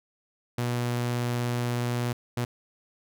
sawtooth tone bursts at uneven times, 121.1 Hz, B2, 34 cents flat, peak -22 dBFS, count 2, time 0.58-2.13 / 2.37-2.45 s, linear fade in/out 5 ms, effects none

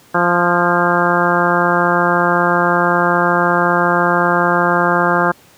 harmonic tone with a mistuned harmonic, 174.61 Hz, F3, in tune, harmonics 1 / 2 / 3 / 4 / 5 / 6 / 7 / 8 / 9, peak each -20 / -20 / -20 / -20 / -20 / -20 / -20 / -20 / -20 dBFS, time 0.14-5.32 s, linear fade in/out 10 ms, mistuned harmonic 9, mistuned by +32 cents, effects pink hiss -47 dBFS RMS until 5.57 s + high-pass 100 Hz 12 dB/octave

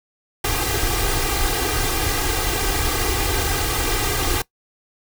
pink noise with comb filter, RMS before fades -21 dBFS, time 0.44-4.42 s, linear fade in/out 5 ms, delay 2.5 ms, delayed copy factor +0.95, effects noise-tail reverb RT60 0.1 s tail -20 dB re dry

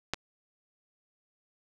clicks, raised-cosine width 0.2 ms, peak -11 / -27 dBFS, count 2, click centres 0.136 / 0.143 s, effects none

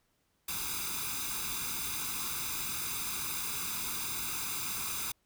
white noise with comb filter, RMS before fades -36 dBFS, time 0.48-5.12 s, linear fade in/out 5 ms, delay 0.81 ms, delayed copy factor +0.85, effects pink hiss -75 dBFS RMS until 5.25 s

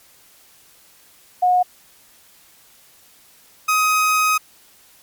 sine / 30% pulse tone pair in turn, 725 / 1258.9 Hz, F#5 / D#6, -35 / +20 cents, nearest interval minor seventh, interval 955 cents, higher second, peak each -12 dBFS, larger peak neither, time 1.42-1.63 / 3.68-4.38 s, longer second, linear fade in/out 10 ms, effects white hiss -51 dBFS RMS until 5.02 s + MP3 96 kbps

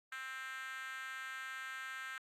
5% pulse tone with high-pass filter, 262.5 Hz, C4, 6 cents sharp, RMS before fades -45 dBFS, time 0.12-2.18 s, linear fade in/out 2 ms, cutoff 1500 Hz, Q 5, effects low-pass 12000 Hz 12 dB/octave + Opus 48 kbps

